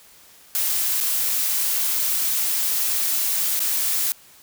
blue noise with dropouts, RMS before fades -22 dBFS, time 0.55-4.12 s, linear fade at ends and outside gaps 0 ms, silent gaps 1.003-1.009 / 3.593-3.603 s, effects white hiss -50 dBFS RMS until 4.42 s

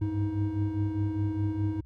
triangle tone cluster, 98.5 / 103.4 / 315.9 Hz, G2 / G#2 / D#4, +9 / -7 / +26 cents, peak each -28 / -30 / -29 dBFS, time 0.01-1.81 s, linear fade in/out 10 ms, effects added 65 Hz sine -47 dBFS peak until 1.85 s

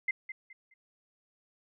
sine tone with echo, 2078 Hz, C7, 12 cents flat, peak -26 dBFS, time 0.08-0.11 s, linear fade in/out 5 ms, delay 210 ms, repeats 3, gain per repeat -11 dB, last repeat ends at 0.74 s, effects none

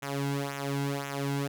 sawtooth tone with flanger, 140 Hz, C#3, 18 cents sharp, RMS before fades -32 dBFS, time 0.02-1.48 s, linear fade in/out 10 ms, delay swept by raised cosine 0.21 to 1.71 ms, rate 1.9 Hz, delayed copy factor -0.75, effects none

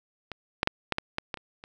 clicks, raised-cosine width 0.3 ms, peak -20 / -7 / -6 / -9 / -11 / -12 / -15 / -27 / -27 dBFS, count 9, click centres 0.317 / 0.631 / 0.674 / 0.923 / 0.984 / 1.184 / 1.342 / 1.373 / 1.639 s, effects none

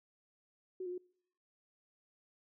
sine tone with pitch steps, 371.6 / 356.2 / 362.3 Hz, F#4 / F4 / F#4, +7 / +34 / -36 cents, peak -38 dBFS, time 0.8-0.98 s, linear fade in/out 5 ms, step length 60 ms, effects noise-tail reverb RT60 0.6 s tail -24 dB re dry

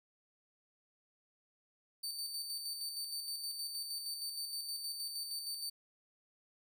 sawtooth tone with tremolo, 4574 Hz, D8, 47 cents flat, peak -35 dBFS, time 2.03-5.7 s, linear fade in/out 10 ms, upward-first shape square, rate 6.4 Hz, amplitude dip 40%, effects none

